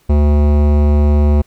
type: tone with hard clipping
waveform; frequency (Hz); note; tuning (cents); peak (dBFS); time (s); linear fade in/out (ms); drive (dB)
sine; 73.5; D2; +2; -10; 0.09-1.42; 10; 17
effects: pink hiss -55 dBFS RMS until 1.46 s